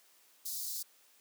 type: high-pass noise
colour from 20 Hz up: white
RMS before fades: -39 dBFS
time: 0.45-0.83 s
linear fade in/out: 10 ms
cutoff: 4100 Hz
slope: 48 dB/octave
effects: white hiss -65 dBFS RMS until 1.2 s + high-pass 300 Hz 12 dB/octave